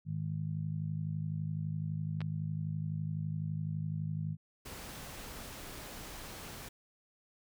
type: harmonic tone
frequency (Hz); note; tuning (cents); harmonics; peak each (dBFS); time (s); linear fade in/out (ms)
51.91; G#1; 0; 2 / 3 / 4; -39 / -35 / -46; 0.05-4.37; 50
type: clicks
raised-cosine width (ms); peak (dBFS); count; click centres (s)
0.3; -28; 2; 2.206 / 2.216
type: noise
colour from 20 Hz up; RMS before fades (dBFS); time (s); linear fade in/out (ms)
pink; -46; 4.65-6.69; 10
effects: none